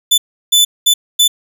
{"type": "tone bursts at uneven times", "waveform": "sawtooth", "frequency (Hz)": 3502, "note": "A7", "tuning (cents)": -9, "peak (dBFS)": -4, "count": 4, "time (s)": [[0.11, 0.18], [0.52, 0.65], [0.86, 0.94], [1.19, 1.28]], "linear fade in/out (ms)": 10, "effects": []}